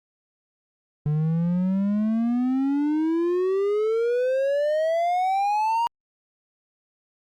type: exponential sweep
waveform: triangle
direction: up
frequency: 147.3 to 950 Hz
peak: -18 dBFS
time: 1.06-5.87 s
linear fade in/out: 0 ms
effects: Opus 48 kbps